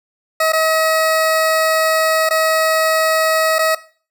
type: tone with dropouts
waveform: 20% pulse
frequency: 638 Hz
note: D#5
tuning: 43 cents sharp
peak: -8 dBFS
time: 0.4-3.75 s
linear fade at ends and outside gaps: 5 ms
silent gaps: 0.522-0.532 / 2.291-2.307 / 3.585-3.59 s
effects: noise-tail reverb RT60 0.4 s tail -17 dB re dry